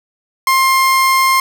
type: tone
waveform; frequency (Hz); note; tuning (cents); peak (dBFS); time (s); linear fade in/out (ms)
30% pulse; 1059; C6; +21; -7; 0.47-1.4; 2
effects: none